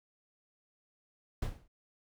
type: noise with exponential decay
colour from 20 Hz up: brown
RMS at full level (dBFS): -29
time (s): 1.42-1.68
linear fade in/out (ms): 5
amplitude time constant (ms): 55
effects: none